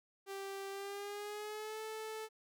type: tone with pitch glide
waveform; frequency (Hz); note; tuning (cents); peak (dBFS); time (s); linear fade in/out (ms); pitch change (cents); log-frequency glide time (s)
sawtooth; 392 to 437.5; G4 to A4; 0 to -10; -38; 0.26-2.29; 50; +190; 0.7-1.81
effects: none